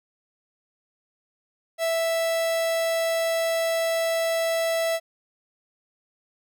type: tone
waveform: 45% pulse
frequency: 659.3 Hz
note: E5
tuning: in tune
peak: -22 dBFS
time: 1.78-5 s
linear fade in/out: 50 ms
effects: none